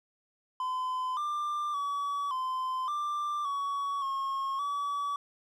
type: tone with pitch steps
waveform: triangle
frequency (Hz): 1020 / 1189 / 1139 / 1031 / 1183 / 1124 / 1084 / 1143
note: C6 / D6 / C#6 / C6 / D6 / C#6 / C#6 / D6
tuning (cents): -44 / +21 / +47 / -26 / +12 / +24 / -39 / -47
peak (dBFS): -28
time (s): 0.6-5.16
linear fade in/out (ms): 2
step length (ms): 570
effects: none